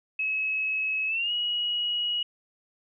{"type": "tone with pitch glide", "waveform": "sine", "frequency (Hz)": [2573, 2905], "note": ["E7", "F#7"], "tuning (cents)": [-43, -32], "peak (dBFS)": -25, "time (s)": [0.19, 2.23], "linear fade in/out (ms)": 5, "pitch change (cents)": 211, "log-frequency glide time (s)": [1.07, 1.32], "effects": []}